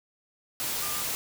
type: tone in noise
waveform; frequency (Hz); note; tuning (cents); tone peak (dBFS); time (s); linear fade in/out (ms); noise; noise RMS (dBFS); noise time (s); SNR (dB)
sine; 1199; D6; +36; -39; 0.82-1.02; 0; white; -31; 0.6-1.15; -11
effects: none